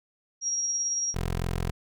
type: tone with tremolo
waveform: sine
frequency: 5650 Hz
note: F8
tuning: 19 cents sharp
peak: -24 dBFS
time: 0.41-1.15 s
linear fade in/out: 50 ms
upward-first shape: triangle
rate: 18 Hz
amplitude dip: 35%
type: tone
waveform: 15% pulse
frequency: 43.24 Hz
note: F1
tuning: 16 cents flat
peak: -21 dBFS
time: 1.14-1.71 s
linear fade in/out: 10 ms
effects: none